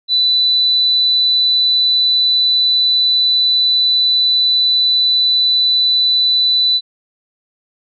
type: tone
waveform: sine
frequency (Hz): 3985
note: B7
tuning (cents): +15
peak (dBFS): -10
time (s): 0.08-6.81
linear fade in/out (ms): 50
effects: none